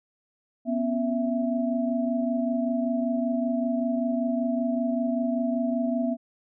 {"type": "tone cluster", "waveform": "sine", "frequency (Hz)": [244.3, 269.5, 662], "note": ["B3", "C#4", "E5"], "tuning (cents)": [-19, -49, 7], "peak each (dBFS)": [-25, -31, -29], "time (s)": [0.65, 6.17], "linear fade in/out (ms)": 50, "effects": []}